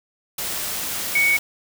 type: tone in noise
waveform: sine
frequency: 2232 Hz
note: C#7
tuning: 11 cents sharp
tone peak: -15 dBFS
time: 1.15-1.37 s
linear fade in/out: 5 ms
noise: white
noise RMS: -27 dBFS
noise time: 0.38-1.39 s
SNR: +9 dB
effects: none